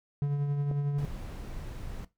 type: tone with tremolo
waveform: triangle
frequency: 143.3 Hz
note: D3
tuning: 42 cents flat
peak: -22 dBFS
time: 0.22-1.05 s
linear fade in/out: 0 ms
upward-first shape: triangle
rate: 11 Hz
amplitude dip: 40%
type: click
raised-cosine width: 2 ms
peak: -25 dBFS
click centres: 0.713 s
type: noise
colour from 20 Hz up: brown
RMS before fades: -39 dBFS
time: 0.98-2.05 s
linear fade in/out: 5 ms
effects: noise-tail reverb RT60 0.2 s tail -17 dB re dry